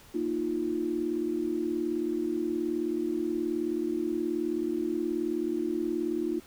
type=chord; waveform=sine; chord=Bb suspended fourth; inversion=none; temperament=just; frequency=233.1 / 310.8 / 349.6 Hz; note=Bb3 / Eb4 / F4; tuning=0 / -2 / +2 cents; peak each=-36 / -31 / -30 dBFS; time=0.14-6.4 s; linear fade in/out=10 ms; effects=pink hiss -54 dBFS RMS until 6.46 s